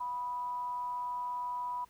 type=tone with amplitude modulation; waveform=sine; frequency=983 Hz; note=B5; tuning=8 cents flat; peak=-32 dBFS; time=0-1.85 s; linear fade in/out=10 ms; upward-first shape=sine; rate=270 Hz; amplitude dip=35%; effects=pink hiss -65 dBFS RMS until 1.89 s